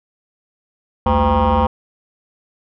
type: tone with frequency modulation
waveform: sine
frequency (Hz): 510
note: C5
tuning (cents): -44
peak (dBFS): -9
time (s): 1.06-1.67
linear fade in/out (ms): 5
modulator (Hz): 143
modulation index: 4
effects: tanh soft clip ceiling -11 dBFS